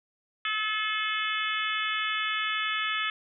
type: harmonic tone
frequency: 431.2 Hz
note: A4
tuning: 35 cents flat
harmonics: 3 / 4 / 5 / 6 / 7 / 8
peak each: -32 / -33 / -34 / -35 / -35 / -36 dBFS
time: 0.45-3.1 s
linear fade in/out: 2 ms
effects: none